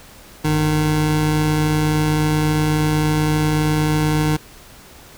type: tone pair together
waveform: 25% pulse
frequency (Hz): 48.26 / 153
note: G1 / D#3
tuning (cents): -26 / -29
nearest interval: octave + minor sixth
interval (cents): 1997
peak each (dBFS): -22 / -12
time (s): 0.44-4.37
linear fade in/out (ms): 10
effects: pink hiss -43 dBFS RMS until 5.17 s